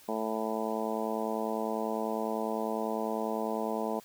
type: harmonic tone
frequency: 110 Hz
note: A2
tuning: in tune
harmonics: 2 / 3 / 4 / 5 / 6 / 7 / 8 / 9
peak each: -36 / -40 / -36 / -39 / -37 / -40 / -40 / -41 dBFS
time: 0.08-4 s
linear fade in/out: 10 ms
effects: white hiss -56 dBFS RMS until 4.04 s